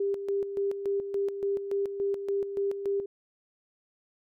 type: tone with tremolo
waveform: sine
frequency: 398 Hz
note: G4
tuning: 26 cents sharp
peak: -25 dBFS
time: 0-3.06 s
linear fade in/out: 5 ms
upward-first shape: square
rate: 3.5 Hz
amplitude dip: 60%
effects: none